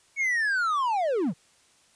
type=linear sweep; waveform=triangle; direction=down; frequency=2238 to 130 Hz; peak=-21 dBFS; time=0.16-1.34 s; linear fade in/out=50 ms; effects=white hiss -61 dBFS RMS until 1.95 s + resampled to 22050 Hz